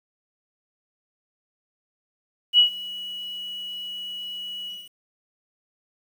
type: tone with ADSR envelope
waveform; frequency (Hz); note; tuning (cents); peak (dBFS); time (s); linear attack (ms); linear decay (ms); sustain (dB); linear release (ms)
sine; 2927; F#7; -19; -10; 2.53-4.91; 55; 110; -21; 230
effects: 8-bit